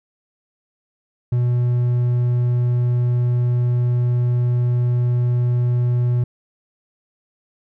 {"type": "tone", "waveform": "triangle", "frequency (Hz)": 122.1, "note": "B2", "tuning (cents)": -19, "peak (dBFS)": -13, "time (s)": [1.32, 6.24], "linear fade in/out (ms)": 5, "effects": []}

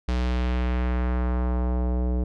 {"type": "tone with low-pass filter sweep", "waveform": "square", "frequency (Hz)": 61.7, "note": "B1", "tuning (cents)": -1, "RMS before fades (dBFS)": -24, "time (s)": [0.08, 2.24], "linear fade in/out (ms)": 5, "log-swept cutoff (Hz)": [4900, 490], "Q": 1.1, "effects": []}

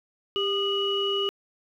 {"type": "tone cluster", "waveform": "sine", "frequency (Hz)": [397.1, 1223, 2928], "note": ["G4", "D#6", "F#7"], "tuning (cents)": [22, -30, -19], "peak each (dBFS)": [-26, -33, -26], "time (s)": [0.36, 1.29], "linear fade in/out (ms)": 0, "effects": ["tanh soft clip ceiling -14 dBFS", "10-bit"]}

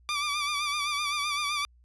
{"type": "tone with vibrato", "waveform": "15% pulse", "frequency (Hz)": 1174.7, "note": "D6", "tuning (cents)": 0, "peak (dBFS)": -21, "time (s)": [0.09, 1.65], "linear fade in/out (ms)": 0, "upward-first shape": "sine", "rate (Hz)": 7.8, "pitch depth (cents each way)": 53, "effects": ["added 60 Hz sine -56 dBFS peak until 1.84 s", "resampled to 24000 Hz"]}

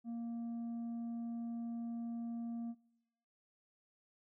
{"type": "tone with tanh clipping", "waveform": "sine", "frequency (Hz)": 233.1, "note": "A#3", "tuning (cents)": 0, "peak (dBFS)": -40, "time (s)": [0.04, 2.75], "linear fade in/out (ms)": 50, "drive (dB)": 4, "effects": ["noise-tail reverb RT60 1.0 s tail -25 dB re dry"]}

